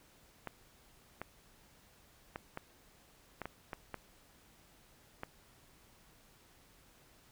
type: clicks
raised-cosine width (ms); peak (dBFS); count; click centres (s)
0.5; -25; 9; 0.473 / 1.216 / 2.359 / 2.574 / 3.417 / 3.456 / 3.732 / 3.943 / 5.234
effects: pink hiss -64 dBFS RMS until 7.31 s